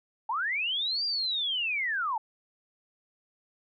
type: linear two-way sweep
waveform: sine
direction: up then down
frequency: 830.6 to 4826 to 830.6 Hz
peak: -27 dBFS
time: 0.29-2.18 s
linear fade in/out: 5 ms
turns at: 1.05 s
effects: none